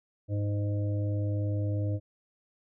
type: harmonic tone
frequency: 102.7 Hz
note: G#2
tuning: 19 cents flat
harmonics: 1 / 3 / 5 / 6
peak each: -27 / -37 / -41 / -43 dBFS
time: 0.28-2 s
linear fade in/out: 50 ms
effects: none